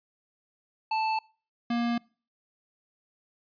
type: tone pair in turn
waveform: square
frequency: 880 / 236.3 Hz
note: A5 / A#3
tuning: 0 / +24 cents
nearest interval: octave + major seventh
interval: 2276 cents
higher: first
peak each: -26 dBFS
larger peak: neither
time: 0.91-1.19 / 1.7-1.98 s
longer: neither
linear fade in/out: 5 ms
effects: noise-tail reverb RT60 0.4 s tail -25 dB re dry + resampled to 11025 Hz